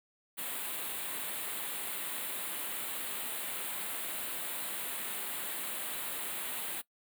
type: band-stop noise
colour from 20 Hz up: white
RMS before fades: -38 dBFS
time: 0.37-6.82 s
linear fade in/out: 20 ms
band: 4000 to 8000 Hz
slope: 48 dB/octave
effects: noise-tail reverb RT60 0.1 s tail -20 dB re dry + high-pass 200 Hz 12 dB/octave